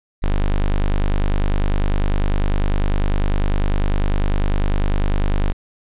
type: tone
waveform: square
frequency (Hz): 25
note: G0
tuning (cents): +35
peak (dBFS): -15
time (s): 0.22-5.53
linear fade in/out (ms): 20
effects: resampled to 8000 Hz + 9-bit